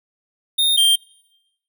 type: tone pair in turn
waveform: square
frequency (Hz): 3674 / 3174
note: A#7 / G7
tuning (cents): -26 / +21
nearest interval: minor third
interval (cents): 253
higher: first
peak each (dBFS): -15 / -12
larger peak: second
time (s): 0.58-0.77 / 0.77-0.96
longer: neither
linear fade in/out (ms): 10
effects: noise-tail reverb RT60 0.9 s tail -25 dB re dry